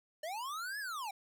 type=linear two-way sweep; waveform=square; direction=up then down; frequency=587.3 to 1738 to 755 Hz; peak=-39 dBFS; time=0.23-1.11 s; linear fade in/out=5 ms; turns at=0.79 s; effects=none